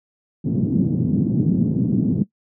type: band-pass noise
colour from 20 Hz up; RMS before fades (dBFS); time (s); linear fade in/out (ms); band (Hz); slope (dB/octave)
pink; -19; 0.44-2.24; 20; 140 to 260; 24
effects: noise-tail reverb RT60 0.1 s tail -20 dB re dry